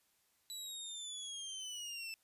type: linear sweep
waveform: 25% pulse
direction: down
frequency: 3951 to 2637 Hz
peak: -39 dBFS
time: 0.5-2.14 s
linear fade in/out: 0 ms
effects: white hiss -75 dBFS RMS until 2.23 s + resampled to 32000 Hz